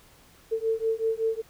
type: beating tone pair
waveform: sine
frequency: 444.9 / 450.2 Hz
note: A4 / A4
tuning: +19 / +40 cents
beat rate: 5.3 Hz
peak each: -27 dBFS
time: 0.51-1.42 s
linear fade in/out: 20 ms
effects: pink hiss -56 dBFS RMS until 1.49 s